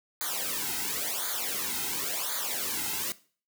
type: noise with flanger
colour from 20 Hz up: white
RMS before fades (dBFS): -32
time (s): 0.21-3.12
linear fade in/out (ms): 0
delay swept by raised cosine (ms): 0.36 to 1.76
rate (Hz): 0.94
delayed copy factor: -0.95
effects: noise-tail reverb RT60 0.4 s tail -18 dB re dry

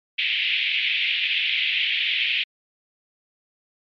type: band-pass noise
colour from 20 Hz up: pink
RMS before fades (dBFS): -23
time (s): 0.18-2.44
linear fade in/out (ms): 10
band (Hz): 2200 to 3400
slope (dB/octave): 48
effects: MP3 48 kbps

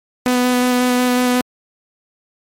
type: tone with vibrato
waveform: sawtooth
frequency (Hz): 248.8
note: B3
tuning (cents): +13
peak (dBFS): -9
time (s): 0.26-1.41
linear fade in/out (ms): 0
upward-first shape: square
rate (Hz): 5.5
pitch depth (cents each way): 8
effects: MP3 64 kbps

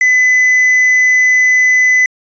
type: tone with quantisation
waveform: triangle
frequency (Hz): 2009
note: B6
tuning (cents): +29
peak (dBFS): -5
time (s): 0.01-2.06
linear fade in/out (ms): 2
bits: 5
effects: resampled to 16000 Hz

